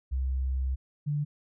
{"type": "tone pair in turn", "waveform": "sine", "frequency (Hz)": [65.41, 146.84], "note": ["C2", "D3"], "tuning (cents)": [0, 0], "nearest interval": "octave + major second", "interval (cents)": 1400, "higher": "second", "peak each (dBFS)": -26, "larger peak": "neither", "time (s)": [[0.11, 0.76], [1.06, 1.25]], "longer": "first", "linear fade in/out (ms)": 20, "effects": []}